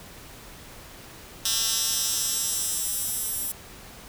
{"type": "tone with high-pass filter sweep", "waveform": "10% pulse", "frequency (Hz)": 224.9, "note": "A3", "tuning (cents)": 38, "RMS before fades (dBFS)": -27, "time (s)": [1.45, 3.52], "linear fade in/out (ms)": 5, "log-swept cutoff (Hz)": [4600, 11000], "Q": 1.4, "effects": ["pink hiss -45 dBFS RMS until 4.08 s"]}